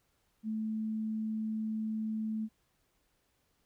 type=tone; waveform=sine; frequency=218.4 Hz; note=A3; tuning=13 cents flat; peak=-32 dBFS; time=0.43-2.49 s; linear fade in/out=50 ms; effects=pink hiss -75 dBFS RMS until 3.65 s